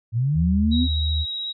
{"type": "linear sweep", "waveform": "sine", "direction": "up", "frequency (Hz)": [107.8, 261.6], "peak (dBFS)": -18, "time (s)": [0.12, 0.88], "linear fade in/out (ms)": 50}
{"type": "tone with pitch glide", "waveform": "sine", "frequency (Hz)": [78.3, 77.76], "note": ["D#2", "D#2"], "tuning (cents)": [11, 0], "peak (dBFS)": -20, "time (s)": [0.34, 1.26], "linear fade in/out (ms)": 50, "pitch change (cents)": -11, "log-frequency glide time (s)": [0.56, 0.72]}
{"type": "tone with vibrato", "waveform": "sine", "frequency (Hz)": 3831, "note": "A#7", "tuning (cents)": 47, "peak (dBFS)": -26, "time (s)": [0.71, 1.53], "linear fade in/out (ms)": 20, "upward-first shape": "sine", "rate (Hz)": 16, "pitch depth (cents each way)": 15}
{"effects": []}